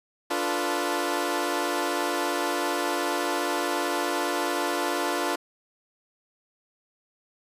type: chord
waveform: 15% pulse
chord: B half-diminished seventh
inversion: first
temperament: equal with one note detuned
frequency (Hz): 291.8 / 349.2 / 440 / 493.9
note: D4 / F4 / A4 / B4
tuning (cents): -11 / 0 / 0 / 0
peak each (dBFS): -24 / -22 / -28 / -26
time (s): 0.3-5.36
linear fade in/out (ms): 10
effects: resampled to 32000 Hz